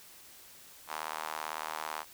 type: tone with high-pass filter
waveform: sawtooth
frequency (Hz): 78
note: D#2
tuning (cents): +5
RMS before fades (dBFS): -39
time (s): 0.87-2.05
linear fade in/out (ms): 50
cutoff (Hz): 940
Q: 2.5
effects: white hiss -54 dBFS RMS until 2.13 s